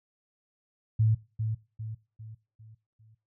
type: tone with echo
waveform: sine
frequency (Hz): 110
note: A2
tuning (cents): 0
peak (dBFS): -20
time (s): 0.99-1.15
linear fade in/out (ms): 10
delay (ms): 400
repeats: 5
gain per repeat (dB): -7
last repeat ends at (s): 3.15
effects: noise-tail reverb RT60 0.3 s tail -19 dB re dry